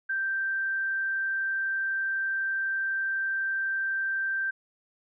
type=tone; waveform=sine; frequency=1568 Hz; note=G6; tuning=in tune; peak=-26 dBFS; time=0.09-4.51 s; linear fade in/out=10 ms; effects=none